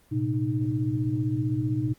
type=tone cluster; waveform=sine; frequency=113.4 / 128.9 / 307.7 Hz; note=A#2 / C3 / D#4; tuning=-47 / -26 / -19 cents; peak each=-28 dBFS; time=0.11-1.94 s; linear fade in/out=20 ms; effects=pink hiss -61 dBFS RMS until 1.98 s + Opus 32 kbps